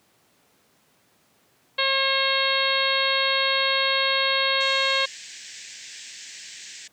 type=harmonic tone; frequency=540 Hz; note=C#5; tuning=45 cents flat; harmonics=1 / 2 / 3 / 4 / 5 / 6 / 7 / 8; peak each=-28 / -28 / -28 / -28 / -28 / -28 / -28 / -28 dBFS; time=1.78-5.06 s; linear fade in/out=10 ms
type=band-pass noise; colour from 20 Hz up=white; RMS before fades=-41 dBFS; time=4.6-6.88 s; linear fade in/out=10 ms; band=1600 to 7900 Hz; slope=96 dB/octave
effects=pink hiss -62 dBFS RMS until 6.92 s + high-pass 150 Hz 12 dB/octave